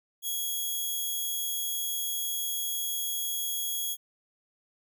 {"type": "tone", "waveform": "5% pulse", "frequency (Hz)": 3322, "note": "G#7", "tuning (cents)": 0, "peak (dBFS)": -21, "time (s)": [0.22, 3.97], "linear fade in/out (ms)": 50, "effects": []}